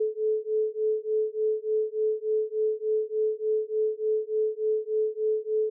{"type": "beating tone pair", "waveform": "sine", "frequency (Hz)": [431.2, 434.6], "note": ["A4", "A4"], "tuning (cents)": [-35, -21], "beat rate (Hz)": 3.4, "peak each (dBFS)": -27, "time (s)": [0, 5.7], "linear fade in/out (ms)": 10, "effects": []}